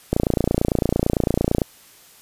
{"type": "click train", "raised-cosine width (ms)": 2, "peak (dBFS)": -4, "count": 44, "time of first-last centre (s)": [0.13, 1.618], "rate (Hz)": 28.9, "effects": ["white hiss -49 dBFS RMS until 2.21 s", "resampled to 32000 Hz"]}